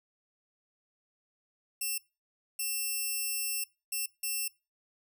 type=tone bursts at uneven times; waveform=5% pulse; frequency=2700 Hz; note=E7; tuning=41 cents sharp; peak=-22 dBFS; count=4; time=1.81-1.98 / 2.59-3.64 / 3.92-4.06 / 4.23-4.48 s; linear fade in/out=5 ms; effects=noise-tail reverb RT60 0.3 s tail -24 dB re dry